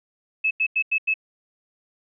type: tone bursts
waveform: sine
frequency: 2597 Hz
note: E7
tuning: 26 cents flat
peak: -18 dBFS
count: 5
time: 0.44-1.141 s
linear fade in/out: 10 ms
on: 69 ms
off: 89 ms
effects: none

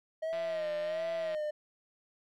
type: tone with vibrato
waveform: triangle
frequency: 630 Hz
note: D#5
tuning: 21 cents sharp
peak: -30 dBFS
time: 0.22-1.51 s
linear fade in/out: 10 ms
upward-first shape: sine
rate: 1.4 Hz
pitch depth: 80 cents each way
type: click train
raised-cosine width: 0.3 ms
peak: -31 dBFS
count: 176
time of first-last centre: 0.33-1.347 s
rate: 172 Hz
effects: none

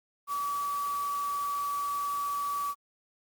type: tone in noise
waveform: sine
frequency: 1145 Hz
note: D6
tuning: 44 cents flat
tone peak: -29 dBFS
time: 0.27-2.75 s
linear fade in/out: 50 ms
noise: white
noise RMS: -45 dBFS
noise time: 0.27-2.75 s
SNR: +13 dB
effects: Opus 48 kbps

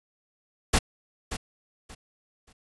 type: noise with echo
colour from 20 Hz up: pink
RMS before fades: -20 dBFS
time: 0.73-0.79 s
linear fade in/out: 10 ms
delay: 580 ms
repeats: 3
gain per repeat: -12 dB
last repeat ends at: 2.53 s
effects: resampled to 24000 Hz

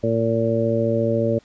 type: harmonic tone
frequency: 114.2 Hz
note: A#2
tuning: 35 cents flat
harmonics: 1 / 2 / 3 / 4 / 5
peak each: -24 / -24 / -26 / -24 / -22 dBFS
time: 0.03-1.39 s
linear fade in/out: 10 ms
effects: pink hiss -56 dBFS RMS until 1.44 s + resampled to 16000 Hz

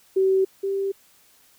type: tone pair in turn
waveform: sine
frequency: 382.1 / 391.9 Hz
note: G4 / G4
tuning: -44 / 0 cents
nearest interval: unison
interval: 44 cents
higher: second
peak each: -16 / -22 dBFS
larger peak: first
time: 0.16-0.45 / 0.63-0.92 s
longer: neither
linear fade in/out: 10 ms
effects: white hiss -57 dBFS RMS until 1.58 s

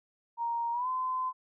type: tone with pitch glide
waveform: sine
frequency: 935 to 1025.5 Hz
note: A#5 to C6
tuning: +5 to -35 cents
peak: -29 dBFS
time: 0.37-1.33 s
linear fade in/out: 50 ms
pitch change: +160 cents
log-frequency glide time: 0.72-0.88 s
effects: none

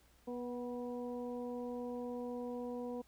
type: harmonic tone with a mistuned harmonic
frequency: 244 Hz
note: B3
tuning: 21 cents flat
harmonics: 1 / 2 / 3 / 4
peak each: -42 / -42 / -52 / -53 dBFS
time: 0.27-3.02 s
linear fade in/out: 10 ms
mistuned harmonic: 3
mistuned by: +23 cents
effects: added 60 Hz sine -68 dBFS peak until 3.07 s + pink hiss -69 dBFS RMS until 3.07 s

